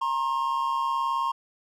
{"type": "tone pair together", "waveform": "triangle", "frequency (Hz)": [932.3, 1071.1], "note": ["A#5", "C6"], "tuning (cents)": [0, 40], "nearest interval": "major second", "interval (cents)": 240, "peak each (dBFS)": [-26, -24], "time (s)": [0.01, 1.32], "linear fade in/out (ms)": 10, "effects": []}